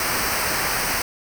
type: noise with comb filter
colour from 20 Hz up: pink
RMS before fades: -23 dBFS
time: 0-1.02 s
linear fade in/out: 2 ms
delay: 0.28 ms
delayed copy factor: -0.7
effects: none